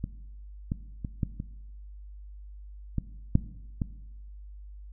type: clicks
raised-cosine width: 5 ms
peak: -18 / -16 / -21 / -14 / -21 / -15 / -7 / -15 dBFS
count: 8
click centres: 0.041 / 0.719 / 1.048 / 1.232 / 1.401 / 2.983 / 3.354 / 3.818 s
effects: noise-tail reverb RT60 1.0 s tail -17 dB re dry + added 50 Hz sine -42 dBFS peak until 4.92 s